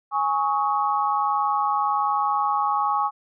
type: chord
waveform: sine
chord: Ab suspended fourth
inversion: none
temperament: equal with one note detuned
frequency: 830.6 / 1108.7 / 1269.9 Hz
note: Ab5 / Db6 / Eb6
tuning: 0 / 0 / +35 cents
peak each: -23 / -23 / -28 dBFS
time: 0.11-3.11 s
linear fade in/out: 50 ms
effects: none